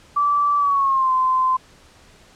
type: tone with pitch glide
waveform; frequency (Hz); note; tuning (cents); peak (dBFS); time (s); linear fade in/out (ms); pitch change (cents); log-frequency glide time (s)
sine; 1160 to 1033.4; D6 to C6; -22 to -22; -15; 0.16-1.57; 10; -200; 0.58-1.12
effects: pink hiss -50 dBFS RMS until 2.35 s + low-pass 8000 Hz 12 dB/octave